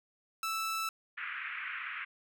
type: tone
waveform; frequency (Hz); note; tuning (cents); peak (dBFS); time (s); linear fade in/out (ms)
sawtooth; 1318.5; E6; 0; -29; 0.43-0.89; 2
type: band-pass noise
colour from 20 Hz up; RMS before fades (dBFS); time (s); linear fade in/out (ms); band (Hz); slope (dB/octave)
pink; -40; 1.17-2.05; 10; 1300 to 2600; 48
effects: none